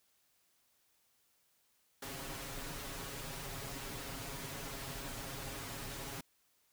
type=noise with comb filter; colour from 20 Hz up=pink; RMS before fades=-44 dBFS; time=2.02-6.21 s; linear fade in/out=5 ms; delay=7.3 ms; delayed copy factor=+0.8; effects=white hiss -74 dBFS RMS until 6.72 s